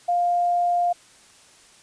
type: tone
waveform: sine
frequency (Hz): 702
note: F5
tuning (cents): +9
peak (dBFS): -18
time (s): 0.08-0.93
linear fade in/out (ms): 10
effects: white hiss -52 dBFS RMS until 1.82 s + resampled to 22050 Hz